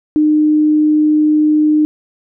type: tone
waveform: sine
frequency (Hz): 304.4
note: D#4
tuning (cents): -38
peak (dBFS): -8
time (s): 0.16-1.85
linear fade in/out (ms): 0
effects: none